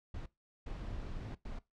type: noise bursts at uneven times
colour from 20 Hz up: brown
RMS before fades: -42 dBFS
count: 3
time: 0.14-0.26 / 0.66-1.35 / 1.45-1.59 s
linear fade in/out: 5 ms
effects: noise-tail reverb RT60 0.2 s tail -19 dB re dry + low-pass 5000 Hz 12 dB/octave